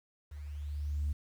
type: tone with level ramp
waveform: sine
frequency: 73.42 Hz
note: D2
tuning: in tune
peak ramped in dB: -42 to -27 dBFS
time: 0.31-1.13 s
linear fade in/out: 10 ms
effects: tanh soft clip ceiling -27 dBFS + 10-bit